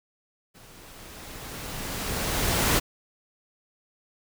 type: noise with level ramp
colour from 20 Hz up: pink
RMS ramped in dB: -51 to -21 dBFS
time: 0.54-2.8 s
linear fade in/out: 20 ms
effects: none